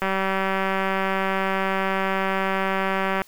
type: click train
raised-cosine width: 0.5 ms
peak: -9 dBFS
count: 615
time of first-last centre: 0.02-3.218 s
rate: 192 Hz
effects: white hiss -53 dBFS RMS until 3.27 s